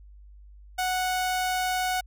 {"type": "tone", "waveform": "sawtooth", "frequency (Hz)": 738, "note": "F#5", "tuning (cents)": -5, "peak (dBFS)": -21, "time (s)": [0.78, 2.01], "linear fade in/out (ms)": 10, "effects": ["added 50 Hz sine -46 dBFS peak until 2.06 s"]}